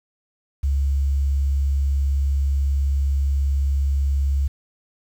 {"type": "tone", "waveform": "sine", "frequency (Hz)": 69.3, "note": "C#2", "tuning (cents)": 0, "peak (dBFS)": -17, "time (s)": [0.63, 4.48], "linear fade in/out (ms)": 10, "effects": ["8-bit"]}